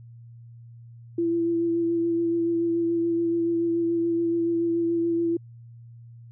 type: tone with vibrato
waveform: sine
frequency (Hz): 336.5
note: E4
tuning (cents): +36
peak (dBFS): -21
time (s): 1.18-5.37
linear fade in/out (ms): 5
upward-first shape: sine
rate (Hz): 7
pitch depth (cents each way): 16
effects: added 117 Hz sine -43 dBFS peak until 6.31 s